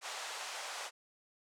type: band-pass noise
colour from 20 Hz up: pink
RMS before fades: -43 dBFS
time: 0.01-0.91 s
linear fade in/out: 50 ms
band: 620 to 8600 Hz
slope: 24 dB/octave
effects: none